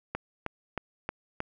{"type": "click train", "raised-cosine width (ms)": 0.5, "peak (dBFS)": -16, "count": 5, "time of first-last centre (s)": [0.15, 1.404], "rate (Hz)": 3.19, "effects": []}